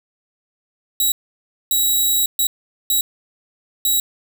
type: tone bursts at uneven times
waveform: 5% pulse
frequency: 3873 Hz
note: B7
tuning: 35 cents flat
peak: -7 dBFS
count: 5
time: 1-1.12 / 1.71-2.26 / 2.39-2.47 / 2.9-3.01 / 3.85-4 s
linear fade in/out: 2 ms
effects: none